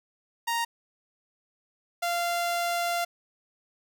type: tone pair in turn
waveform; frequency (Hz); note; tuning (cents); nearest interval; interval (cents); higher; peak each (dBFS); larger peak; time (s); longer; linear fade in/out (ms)
sawtooth; 932 / 692.1; A#5 / F5; -1 / -16; perfect fourth; 515; first; -22; neither; 0.47-0.65 / 2.02-3.05; second; 10
effects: none